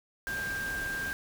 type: tone in noise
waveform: sine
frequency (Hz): 1590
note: G6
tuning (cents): +24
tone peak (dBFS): -32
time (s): 0.27-1.13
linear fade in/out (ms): 0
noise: pink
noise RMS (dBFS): -41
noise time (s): 0.27-1.13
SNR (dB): +6
effects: none